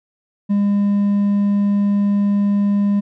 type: tone with hard clipping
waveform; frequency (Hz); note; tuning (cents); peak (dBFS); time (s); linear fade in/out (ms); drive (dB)
triangle; 202.5; G#3; -43; -14; 0.49-3.01; 20; 5
effects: none